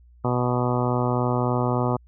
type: harmonic tone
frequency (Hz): 123.47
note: B2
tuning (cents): 0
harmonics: 1 / 2 / 3 / 4 / 5 / 6 / 7 / 8 / 9 / 10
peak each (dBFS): -24 / -27 / -29 / -30 / -31 / -32 / -32 / -33 / -34 / -34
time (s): 0.24-1.97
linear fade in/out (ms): 10
effects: added 60 Hz sine -49 dBFS peak until 2.07 s